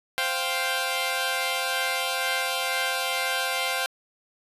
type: chord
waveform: 10% pulse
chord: C suspended fourth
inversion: none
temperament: equal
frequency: 523.3 / 698.5 / 784 Hz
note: C5 / F5 / G5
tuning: 0 / 0 / 0 cents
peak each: -21 dBFS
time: 0.18-3.86 s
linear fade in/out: 0 ms
effects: resampled to 32000 Hz